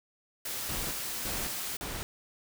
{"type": "noise", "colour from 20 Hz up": "white", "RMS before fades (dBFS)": -36, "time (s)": [0.45, 1.77], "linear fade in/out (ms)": 5}
{"type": "noise bursts", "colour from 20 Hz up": "pink", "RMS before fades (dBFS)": -37, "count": 3, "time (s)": [0.69, 2.03], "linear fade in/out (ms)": 0, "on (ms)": 220, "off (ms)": 340}
{"effects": []}